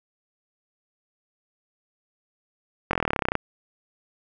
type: slowing click train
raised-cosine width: 0.5 ms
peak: -7 dBFS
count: 17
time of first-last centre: 2.91-3.353 s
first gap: 22 ms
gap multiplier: 1.03
effects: none